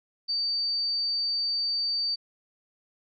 sine tone, 4610 Hz, D8, 33 cents flat, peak -25 dBFS, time 0.28-2.16 s, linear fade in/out 20 ms, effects none

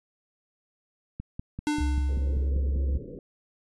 click train, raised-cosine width 5 ms, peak -22 dBFS, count 10, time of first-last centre 1.2-2.954 s, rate 5.13 Hz
square tone with exponential decay, 298.8 Hz, D4, 30 cents sharp, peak -23 dBFS, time 1.67-2.5 s, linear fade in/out 0 ms, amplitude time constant 180 ms
sine tone, 68.5 Hz, C#2, 20 cents flat, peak -23 dBFS, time 1.8-2.98 s, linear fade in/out 10 ms
white low-pass noise, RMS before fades -41 dBFS, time 2.09-3.19 s, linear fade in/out 2 ms, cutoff 530 Hz, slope 96 dB/octave
effects resampled to 24000 Hz

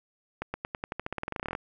accelerating click train, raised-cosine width 0.5 ms, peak -17 dBFS, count 21, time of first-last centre 0.42-1.551 s, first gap 120 ms, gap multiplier 0.91, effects none

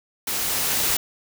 white noise with level ramp, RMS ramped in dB -26 to -21 dBFS, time 0.27-0.97 s, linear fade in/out 5 ms, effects none

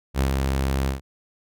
sawtooth tone with ADSR envelope, 67.2 Hz, C2, 47 cents sharp, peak -14 dBFS, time 0.14-1.01 s, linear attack 57 ms, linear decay 100 ms, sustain -3 dB, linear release 130 ms, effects none

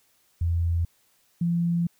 sine tone pair in turn, 84.6 / 170.87 Hz, E2 / F3, +45 / -38 cents, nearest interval octave, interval 1217 cents, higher second, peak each -21 dBFS, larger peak neither, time 0.41-0.85 / 1.41-1.87 s, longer second, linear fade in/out 5 ms, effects white hiss -65 dBFS RMS until 1.99 s

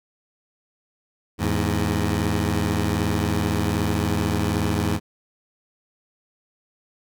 15% pulse tone pair together, 81.25 / 103.83 Hz, E2 / G#2, -24 / 0 cents, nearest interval major third, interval 424 cents, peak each -17 dBFS, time 1.38-5 s, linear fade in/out 50 ms, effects none

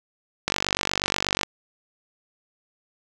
click train, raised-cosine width 0.2 ms, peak -4 dBFS, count 47, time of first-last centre 0.48-1.432 s, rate 48.3 Hz, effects none

